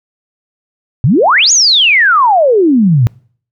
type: exponential two-way sweep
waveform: sine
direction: up then down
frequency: 109.8 to 6930 to 109.8 Hz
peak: -5 dBFS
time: 1.04-3.07 s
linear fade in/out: 0 ms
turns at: 1.52 s
effects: noise-tail reverb RT60 0.5 s tail -24 dB re dry